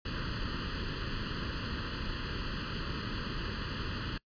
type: noise with comb filter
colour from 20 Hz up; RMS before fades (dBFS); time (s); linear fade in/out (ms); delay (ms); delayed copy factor
pink; -36; 0.05-4.18; 5; 0.67; +1
effects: noise-tail reverb RT60 0.1 s tail -23 dB re dry + resampled to 11025 Hz